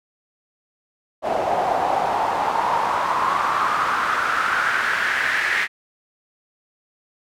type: noise with band-pass filter sweep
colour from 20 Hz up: pink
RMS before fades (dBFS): -21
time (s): 1.22-5.68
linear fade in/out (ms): 50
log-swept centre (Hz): 660 to 1900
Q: 4.6
effects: none